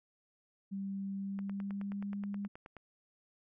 sine tone with pitch glide, 196 to 201.4 Hz, G3 to G3, 0 to +47 cents, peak -36 dBFS, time 0.71-2.48 s, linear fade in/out 20 ms, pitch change +47 cents, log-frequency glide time 1.16-2.16 s
click train, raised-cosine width 0.5 ms, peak -34 dBFS, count 14, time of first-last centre 1.39-2.767 s, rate 9.44 Hz
effects none

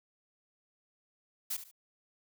blue noise with echo, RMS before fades -35 dBFS, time 1.5-1.57 s, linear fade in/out 10 ms, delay 72 ms, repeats 2, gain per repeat -11 dB, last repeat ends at 1.714 s, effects none

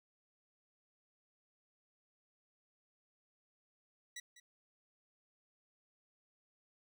15% pulse tone with echo, 1948 Hz, B6, 24 cents flat, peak -38 dBFS, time 4.16-4.2 s, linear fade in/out 5 ms, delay 200 ms, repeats 1, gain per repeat -14 dB, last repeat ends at 4.4 s, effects none

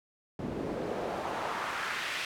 pink noise with band-pass filter sweep, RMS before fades -35 dBFS, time 0.39-2.25 s, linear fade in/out 2 ms, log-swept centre 240 to 2600 Hz, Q 1.4, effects none

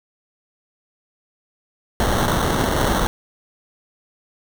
pink noise with sample-and-hold, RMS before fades -19 dBFS, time 2-3.07 s, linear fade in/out 0 ms, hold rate 2450 Hz, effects none

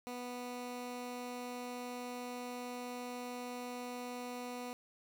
15% pulse tone, 246.2 Hz, B3, 5 cents flat, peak -35 dBFS, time 0.07-4.73 s, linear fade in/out 0 ms, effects none

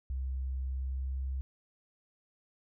sine tone with pitch glide, 65.41 to 66.13 Hz, C2 to C2, 0 to +19 cents, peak -32 dBFS, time 0.1-1.41 s, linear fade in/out 0 ms, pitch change +19 cents, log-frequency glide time 0.64-1.23 s, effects none

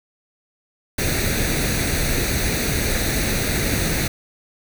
pink noise with comb filter, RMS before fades -21 dBFS, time 0.98-4.08 s, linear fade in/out 5 ms, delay 0.48 ms, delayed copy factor +0.65, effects none

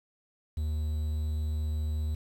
triangle tone, 77.1 Hz, D#2, 15 cents flat, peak -26 dBFS, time 0.57-2.15 s, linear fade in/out 5 ms, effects 9-bit

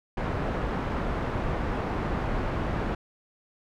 pink low-pass noise, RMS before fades -29 dBFS, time 0.17-2.95 s, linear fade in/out 5 ms, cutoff 1400 Hz, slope 12 dB/octave, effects none

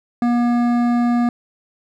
sine tone with hard clipping, 239.8 Hz, A#3, 49 cents sharp, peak -16 dBFS, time 0.22-1.29 s, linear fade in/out 2 ms, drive 12 dB, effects none

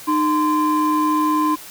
triangle ring-modulated tone, 670 Hz, E5, 28 cents sharp, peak -9 dBFS, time 0.07-1.56 s, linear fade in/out 20 ms, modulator 364 Hz, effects tanh soft clip ceiling -9 dBFS + white hiss -38 dBFS RMS until 1.7 s

